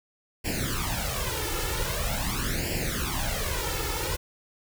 pink noise with flanger, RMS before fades -29 dBFS, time 0.44-4.17 s, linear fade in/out 20 ms, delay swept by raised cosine 0.4 to 2.3 ms, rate 0.44 Hz, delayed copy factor +0.85, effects none

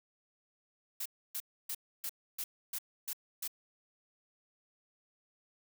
blue noise bursts, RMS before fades -38 dBFS, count 8, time 1-3.478 s, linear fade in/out 5 ms, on 56 ms, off 290 ms, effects none

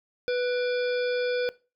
harmonic tone with a mistuned harmonic, 493.9 Hz, B4, in tune, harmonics 1 / 3 / 5 / 7 / 9 / 10, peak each -24 / -34 / -38 / -41 / -43 / -44 dBFS, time 0.28-1.49 s, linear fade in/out 0 ms, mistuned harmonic 5, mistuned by -65 cents, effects noise-tail reverb RT60 0.3 s tail -20 dB re dry

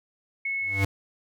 sine tone, 2194 Hz, C#7, 18 cents flat, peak -26 dBFS, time 0.45-0.84 s, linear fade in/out 5 ms
square tone with exponential growth, 98 Hz, G2, in tune, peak -19 dBFS, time 0.61-0.85 s, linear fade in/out 5 ms, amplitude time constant 51 ms
effects none

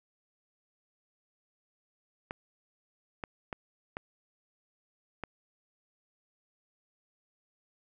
clicks, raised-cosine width 0.5 ms, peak -21 dBFS, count 5, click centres 2.309 / 3.238 / 3.528 / 3.969 / 5.237 s, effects none

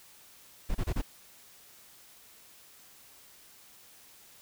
brown noise bursts, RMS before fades -29 dBFS, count 4, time 0.69-1.018 s, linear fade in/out 10 ms, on 61 ms, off 28 ms, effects white hiss -56 dBFS RMS until 4.41 s

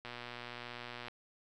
click train, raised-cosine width 0.3 ms, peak -28 dBFS, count 126, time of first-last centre 0.05-1.083 s, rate 121 Hz, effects none

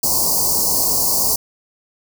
white band-stop noise, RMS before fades -17 dBFS, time 0.03-1.36 s, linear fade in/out 5 ms, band 1100 to 4400 Hz, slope 96 dB/octave, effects none

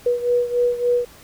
sine beating tone pair, 484.9 / 488.4 Hz, B4 / B4, -32 / -19 cents, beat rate 3.5 Hz, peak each -18 / -22 dBFS, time 0.06-1.05 s, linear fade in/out 5 ms, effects pink hiss -46 dBFS RMS until 1.23 s

